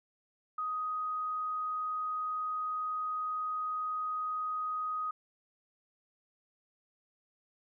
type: tone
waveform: sine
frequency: 1251 Hz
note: D#6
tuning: 9 cents sharp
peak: -32 dBFS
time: 0.58-5.11 s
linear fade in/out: 5 ms
effects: none